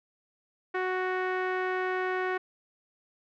sawtooth tone with low-pass filter, 370 Hz, F#4, in tune, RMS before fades -30 dBFS, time 0.74-2.38 s, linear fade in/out 10 ms, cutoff 1800 Hz, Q 2.5, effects none

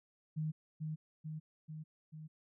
sine tone with echo, 155.56 Hz, D#3, in tune, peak -34 dBFS, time 0.36-0.52 s, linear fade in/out 20 ms, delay 440 ms, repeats 4, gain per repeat -3 dB, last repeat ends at 2.28 s, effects none

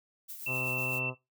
violet noise with tremolo, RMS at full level -41 dBFS, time 0.28-1 s, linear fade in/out 20 ms, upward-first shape triangle, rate 7.9 Hz, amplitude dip 55%
harmonic tone, 128.2 Hz, C3, 35 cents flat, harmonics 1 / 2 / 3 / 4 / 5 / 6 / 7 / 8 / 9 / 10, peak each -38 / -44 / -44 / -44 / -46 / -51 / -48 / -47 / -52 / -54 dBFS, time 0.46-1.15 s, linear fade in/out 50 ms
sine tone, 2682 Hz, E7, 29 cents sharp, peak -31 dBFS, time 0.46-1.1 s, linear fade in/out 5 ms
effects noise-tail reverb RT60 0.2 s tail -17 dB re dry

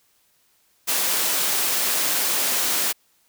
white high-pass noise, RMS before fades -22 dBFS, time 0.87-2.93 s, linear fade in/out 20 ms, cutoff 230 Hz, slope 12 dB/octave, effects white hiss -63 dBFS RMS until 3.28 s

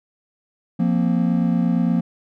triangle chord, F suspended fourth, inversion none, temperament equal, 174.61 / 233.1 / 261.6 Hz, F3 / Bb3 / C4, 0 / 0 / 0 cents, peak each -17 / -18 / -23 dBFS, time 0.79-2.01 s, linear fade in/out 10 ms, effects none

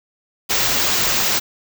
white band-stop noise, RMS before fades -18 dBFS, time 0.49-1.4 s, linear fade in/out 20 ms, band 7600 to 15000 Hz, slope 48 dB/octave, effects none

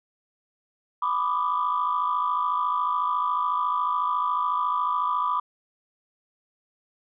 sine tone cluster, 994 / 1170 / 1224 Hz, B5 / D6 / D#6, +11 / -7 / -29 cents, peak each -25 / -25 / -29 dBFS, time 1.02-5.4 s, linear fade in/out 5 ms, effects tanh soft clip ceiling -15 dBFS

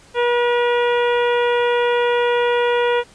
harmonic tone with a mistuned harmonic, 481.8 Hz, B4, 43 cents flat, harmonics 1 / 2 / 3 / 4 / 5 / 6 / 7, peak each -16 / -22 / -26 / -28 / -30 / -32 / -33 dBFS, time 0.14-3.04 s, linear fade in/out 50 ms, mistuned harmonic 6, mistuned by -35 cents, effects pink hiss -48 dBFS RMS until 3.14 s + resampled to 22050 Hz

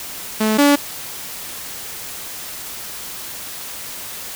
sawtooth tone pair in turn, 216.9 / 286.9 Hz, A3 / D4, -25 / -40 cents, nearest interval perfect fourth, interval 485 cents, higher second, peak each -11 / -6 dBFS, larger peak second, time 0.4-0.58 / 0.58-0.76 s, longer neither, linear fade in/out 10 ms, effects white hiss -31 dBFS RMS until 4.35 s

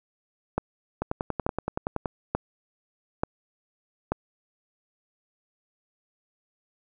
two click trains, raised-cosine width 1 ms, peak -10 / -13 dBFS, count 5 / 12, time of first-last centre 0.58-4.12 / 1.02-2.058 s, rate 1.13 / 10.6 Hz, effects none

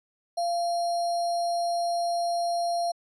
sine tone with sample-and-hold, 690 Hz, F5, 21 cents flat, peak -24 dBFS, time 0.37-2.92 s, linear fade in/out 10 ms, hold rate 4900 Hz, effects resampled to 22050 Hz

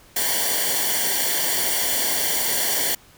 white noise with comb filter, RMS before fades -22 dBFS, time 0.16-2.95 s, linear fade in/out 5 ms, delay 0.78 ms, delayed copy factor -0.8, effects pink hiss -51 dBFS RMS until 3.17 s

